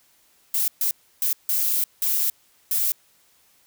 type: noise bursts at uneven times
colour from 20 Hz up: violet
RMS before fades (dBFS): -22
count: 6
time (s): 0.54-0.68 / 0.81-0.91 / 1.22-1.33 / 1.49-1.84 / 2.02-2.3 / 2.71-2.92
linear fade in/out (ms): 2
effects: white hiss -60 dBFS RMS until 3.66 s